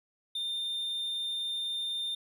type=tone; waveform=triangle; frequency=3612 Hz; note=A7; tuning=45 cents sharp; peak=-30 dBFS; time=0.35-2.15 s; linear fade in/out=5 ms; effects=none